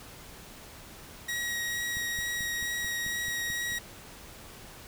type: tone with vibrato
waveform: sawtooth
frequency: 1900 Hz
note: A#6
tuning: 33 cents sharp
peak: -27 dBFS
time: 1.28-3.79 s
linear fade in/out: 10 ms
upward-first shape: triangle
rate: 2.2 Hz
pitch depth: 9 cents each way
type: click train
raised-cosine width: 5 ms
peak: -32 dBFS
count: 9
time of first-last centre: 1.97-3.721 s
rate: 4.57 Hz
effects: pink hiss -48 dBFS RMS until 4.87 s